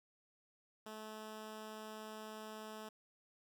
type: tone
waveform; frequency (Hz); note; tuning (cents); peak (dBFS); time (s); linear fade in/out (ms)
10% pulse; 216.5; A3; -28; -39; 0.86-2.89; 5
effects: none